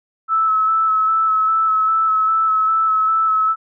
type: tone with vibrato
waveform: sine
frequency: 1304 Hz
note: E6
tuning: 19 cents flat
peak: -13 dBFS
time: 0.28-3.56 s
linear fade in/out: 50 ms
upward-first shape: square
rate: 2.5 Hz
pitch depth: 15 cents each way
effects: none